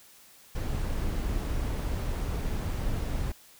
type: noise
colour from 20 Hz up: brown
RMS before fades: -30 dBFS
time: 0.55-3.32 s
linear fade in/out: 5 ms
effects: white hiss -55 dBFS RMS until 3.59 s